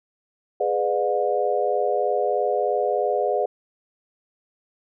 sine chord, G# diminished seventh, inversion none, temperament just, 415.3 / 498.4 / 598 / 717.6 Hz, G#4 / B4 / D5 / F5, 0 / +16 / +31 / +47 cents, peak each -25 dBFS, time 0.6-3.46 s, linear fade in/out 5 ms, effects none

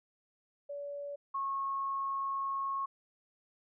sine tone pair in turn, 572 / 1092.7 Hz, D5 / C#6, -46 / -25 cents, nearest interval major seventh, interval 1121 cents, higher second, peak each -38 / -32 dBFS, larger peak second, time 0.69-1.16 / 1.34-2.86 s, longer second, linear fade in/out 10 ms, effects none

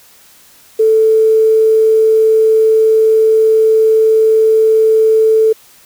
sine tone with quantisation, 440.4 Hz, A4, 2 cents sharp, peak -6 dBFS, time 0.79-5.53 s, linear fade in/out 10 ms, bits 6, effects white hiss -44 dBFS RMS until 5.85 s

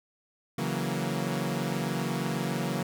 sawtooth chord, F# dominant seventh, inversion second, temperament equal, 138.59 / 164.81 / 185 / 233.1 Hz, C#3 / E3 / F#3 / A#3, 0 / 0 / 0 / 0 cents, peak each -30 dBFS, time 0.58-2.83 s, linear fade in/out 5 ms, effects none

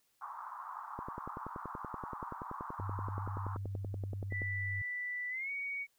white band-pass noise, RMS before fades -45 dBFS, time 0.21-3.57 s, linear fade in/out 5 ms, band 910 to 1200 Hz, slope 48 dB/octave
click train, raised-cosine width 2 ms, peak -29 dBFS, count 37, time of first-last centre 0.99-4.419 s, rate 10.5 Hz
sine tone, 98 Hz, G2, in tune, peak -37 dBFS, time 2.79-4.82 s, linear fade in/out 5 ms
sine tone with pitch glide, 1975.5 to 2243 Hz, B6 to C#7, 0 to +20 cents, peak -36 dBFS, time 4.3-5.87 s, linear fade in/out 50 ms, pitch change +220 cents, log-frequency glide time 5.29-5.51 s
effects white hiss -75 dBFS RMS until 5.98 s

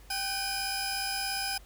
sawtooth tone cluster, 786 / 1515 / 2437 / 5060 Hz, G5 / F#6 / D#7 / D#8, +4 / +40 / -37 / +28 cents, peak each -32 / -36 / -36 / -31 dBFS, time 0.1-1.58 s, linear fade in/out 5 ms, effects added 50 Hz sine -51 dBFS peak until 1.65 s + pink hiss -58 dBFS RMS until 1.65 s

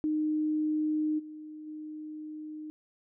sine tone with level steps, 307.1 Hz, D#4, 23 cents flat, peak -26 / -41 / -38 dBFS, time 0.04-2.7 s, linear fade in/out 0 ms, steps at 1.18 / 1.66 s, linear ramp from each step 20 ms, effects none

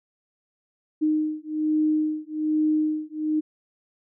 sine beating tone pair, 307.6 / 308.8 Hz, D#4 / D#4, -20 / -13 cents, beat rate 1.2 Hz, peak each -24 dBFS, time 1.01-3.41 s, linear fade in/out 20 ms, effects none

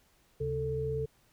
sine tone cluster, 74.7 / 136.8 / 442.2 Hz, D2 / C#3 / A4, +30 / -23 / +9 cents, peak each -40 / -35 / -32 dBFS, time 0.4-1.06 s, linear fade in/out 10 ms, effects pink hiss -67 dBFS RMS until 1.32 s

